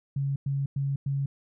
sine tone bursts, 138.59 Hz, C#3, in tune, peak -25 dBFS, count 4, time 0.16-1.26 s, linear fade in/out 5 ms, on 200 ms, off 100 ms, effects none

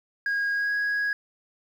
sine tone with pitch glide, 1636 to 1656.9 Hz, G#6 to G#6, -26 to -5 cents, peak -21 dBFS, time 0.26-1.13 s, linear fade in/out 2 ms, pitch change +21 cents, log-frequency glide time 0.53-0.74 s, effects tanh soft clip ceiling -22 dBFS + 9-bit

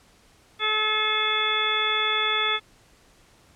harmonic tone, 430.5 Hz, A4, 38 cents flat, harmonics 1 / 2 / 3 / 4 / 5 / 6 / 8, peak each -33 / -35 / -27 / -32 / -28 / -32 / -25 dBFS, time 0.59-2.6 s, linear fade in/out 50 ms, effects pink hiss -57 dBFS RMS until 3.55 s + low-pass 10000 Hz 12 dB/octave

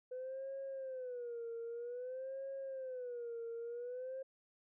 sine tone with vibrato, 501 Hz, B4, 25 cents sharp, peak -40 dBFS, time 0.11-4.23 s, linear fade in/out 10 ms, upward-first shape sine, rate 0.52 Hz, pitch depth 140 cents each way, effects tanh soft clip ceiling -38 dBFS

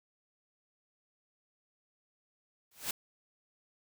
white noise with exponential growth, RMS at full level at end -30 dBFS, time 2.71-2.91 s, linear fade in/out 5 ms, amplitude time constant 42 ms, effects none

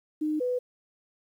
sine tone pair in turn, 306.1 / 497.2 Hz, D#4 / B4, -28 / +12 cents, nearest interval minor sixth, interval 840 cents, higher second, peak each -25 dBFS, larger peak neither, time 0.21-0.4 / 0.4-0.59 s, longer neither, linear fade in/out 10 ms, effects 10-bit

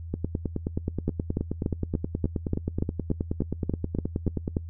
two click trains, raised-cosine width 3 ms, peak -12 / -14 dBFS, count 13 / 42, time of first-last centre 1.08-4.568 / 0.14-4.479 s, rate 3.44 / 9.45 Hz, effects noise-tail reverb RT60 0.1 s tail -23 dB re dry + added 83 Hz sine -35 dBFS peak until 4.69 s

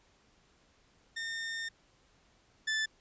sawtooth tone pair in turn, 1819 / 1754.1 Hz, A#6 / A6, -43 / -6 cents, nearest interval minor second, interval 63 cents, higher first, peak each -32 / -26 dBFS, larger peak second, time 1.16-1.69 / 2.67-2.86 s, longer first, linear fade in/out 10 ms, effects pink hiss -67 dBFS RMS until 3 s + resampled to 16000 Hz

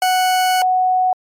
40% pulse / sine tone pair in turn, 740 / 740 Hz, F#5 / F#5, 0 / 0 cents, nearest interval unison, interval 0 cents, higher neither, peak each -12 dBFS, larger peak neither, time 0.02-0.62 / 0.62-1.13 s, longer first, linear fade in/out 2 ms, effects MP3 64 kbps

